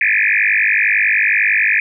sine tone with frequency modulation, 2093 Hz, C7, in tune, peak -11 dBFS, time 0.01-1.8 s, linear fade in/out 2 ms, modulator 51 Hz, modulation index 7.8, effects none

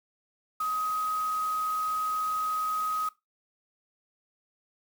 sine tone in noise, 1260 Hz, D#6, 21 cents sharp, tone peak -27 dBFS, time 0.6-3.09 s, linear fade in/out 5 ms, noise white, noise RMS -45 dBFS, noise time 0.6-3.09 s, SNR +15 dB, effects noise-tail reverb RT60 0.2 s tail -18 dB re dry

